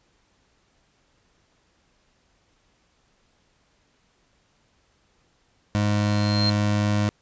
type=tone; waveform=25% pulse; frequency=103.83 Hz; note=G#2; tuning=in tune; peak=-16 dBFS; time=5.75-7.09 s; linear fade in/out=0 ms
type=tone with exponential growth; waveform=sine; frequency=4186 Hz; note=C8; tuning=in tune; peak=-20 dBFS; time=5.81-6.5 s; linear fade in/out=5 ms; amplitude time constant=150 ms
effects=pink hiss -65 dBFS RMS until 7.21 s + resampled to 16000 Hz